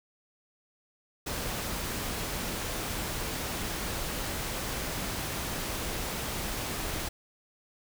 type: noise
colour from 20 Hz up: pink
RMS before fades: -34 dBFS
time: 1.26-7.09 s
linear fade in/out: 10 ms
effects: none